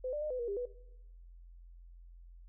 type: tone with pitch steps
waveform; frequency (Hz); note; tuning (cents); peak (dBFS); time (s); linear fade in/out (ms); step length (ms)
sine; 510 / 593 / 607 / 505 / 474.5 / 401.4 / 491.6; C5 / D5 / D#5 / B4 / A#4 / G4 / B4; -44 / +17 / -43 / +39 / +31 / +41 / -8; -34; 0.04-0.656; 5; 88
effects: noise-tail reverb RT60 1.0 s tail -21 dB re dry + added 43 Hz sine -51 dBFS peak until 2.48 s